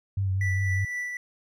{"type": "tone with vibrato", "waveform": "sine", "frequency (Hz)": 96.2, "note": "G2", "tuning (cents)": -32, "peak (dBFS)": -23, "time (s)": [0.17, 0.85], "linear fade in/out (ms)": 5, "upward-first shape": "triangle", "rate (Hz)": 5, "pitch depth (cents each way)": 44}
{"type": "tone with tremolo", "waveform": "triangle", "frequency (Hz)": 1968, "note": "B6", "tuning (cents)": -7, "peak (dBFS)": -26, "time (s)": [0.41, 1.17], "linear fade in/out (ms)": 2, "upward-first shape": "triangle", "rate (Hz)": 3.9, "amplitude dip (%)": 40}
{"effects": []}